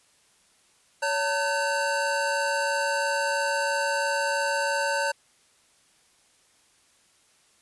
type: tone cluster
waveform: square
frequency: 563 / 903 / 1526 Hz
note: C#5 / A5 / G6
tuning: +27 / +45 / -47 cents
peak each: -29 dBFS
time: 1.02-5.12 s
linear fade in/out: 10 ms
effects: white hiss -62 dBFS RMS until 7.61 s + resampled to 24000 Hz